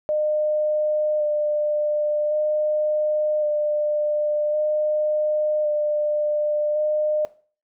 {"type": "tone with vibrato", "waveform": "sine", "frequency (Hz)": 603, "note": "D5", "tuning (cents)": 46, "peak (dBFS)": -19, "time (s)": [0.09, 7.25], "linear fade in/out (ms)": 0, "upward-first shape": "square", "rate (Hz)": 0.45, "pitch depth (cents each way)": 12, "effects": ["noise-tail reverb RT60 0.4 s tail -17 dB re dry"]}